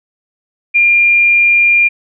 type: tone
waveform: sine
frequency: 2400 Hz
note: D7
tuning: 37 cents sharp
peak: -6 dBFS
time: 0.74-1.89 s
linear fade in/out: 20 ms
effects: none